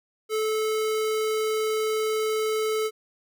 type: tone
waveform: square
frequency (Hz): 434.8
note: A4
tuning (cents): -21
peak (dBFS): -24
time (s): 0.29-2.91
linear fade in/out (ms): 50
effects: none